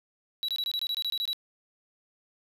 triangle tone bursts, 3907 Hz, B7, 19 cents flat, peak -26 dBFS, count 12, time 0.43-1.331 s, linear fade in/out 0 ms, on 54 ms, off 23 ms, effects none

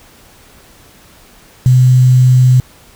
sine tone with quantisation, 127.1 Hz, C3, 50 cents flat, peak -4 dBFS, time 1.66-2.6 s, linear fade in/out 0 ms, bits 5, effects pink hiss -43 dBFS RMS until 2.95 s

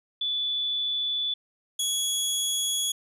sine / 20% pulse tone pair in turn, 3467 / 3351 Hz, A7 / G#7, -26 / +15 cents, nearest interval minor second, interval 59 cents, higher first, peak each -25 / -19 dBFS, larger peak second, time 0.21-1.34 / 1.79-2.92 s, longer neither, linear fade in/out 5 ms, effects none

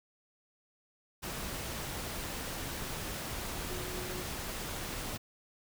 sine tone in noise, 363.1 Hz, F#4, 33 cents flat, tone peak -43 dBFS, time 3.69-4.24 s, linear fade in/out 20 ms, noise pink, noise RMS -39 dBFS, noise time 1.22-5.18 s, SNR -7 dB, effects none

